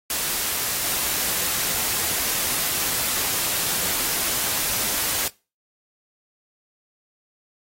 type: noise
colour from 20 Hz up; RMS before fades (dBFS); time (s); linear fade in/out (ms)
white; -24; 0.1-5.28; 2
effects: noise-tail reverb RT60 0.3 s tail -22 dB re dry + AAC 48 kbps